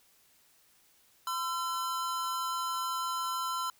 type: tone pair together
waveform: square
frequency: 1021.2 / 1349 Hz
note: C6 / E6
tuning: -42 / +40 cents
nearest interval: perfect fourth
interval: 482 cents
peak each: -35 / -35 dBFS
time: 1.27-3.7 s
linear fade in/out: 2 ms
effects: white hiss -65 dBFS RMS until 3.79 s